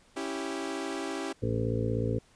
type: chord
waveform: sawtooth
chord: C# diminished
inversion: none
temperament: equal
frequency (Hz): 277.2 / 329.6 / 392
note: C#4 / E4 / G4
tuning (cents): 0 / 0 / 0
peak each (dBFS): -33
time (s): 0.16-1.33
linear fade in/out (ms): 10
type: harmonic tone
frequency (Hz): 56.4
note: A1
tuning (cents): +44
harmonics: 1 / 2 / 3 / 4 / 5 / 7 / 8 / 9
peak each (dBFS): -39 / -30 / -41 / -36 / -36 / -37 / -35 / -37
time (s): 1.42-2.19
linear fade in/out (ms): 10
effects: pink hiss -62 dBFS RMS until 2.35 s + resampled to 22050 Hz